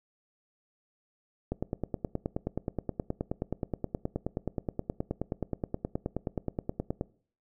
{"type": "click train", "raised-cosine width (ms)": 2, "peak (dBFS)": -17, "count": 53, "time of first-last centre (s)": [1.52, 7.011], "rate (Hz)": 9.47, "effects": ["noise-tail reverb RT60 0.5 s tail -22 dB re dry"]}